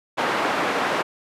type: band-pass noise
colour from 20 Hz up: white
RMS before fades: -23 dBFS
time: 0.17-1.03 s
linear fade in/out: 20 ms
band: 250 to 1400 Hz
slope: 12 dB/octave
effects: resampled to 32000 Hz